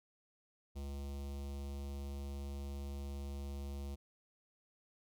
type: tone with notch filter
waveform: square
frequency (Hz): 69.9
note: C#2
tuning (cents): +15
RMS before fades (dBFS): -43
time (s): 0.75-3.96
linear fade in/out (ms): 20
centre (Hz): 1600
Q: 0.74
effects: none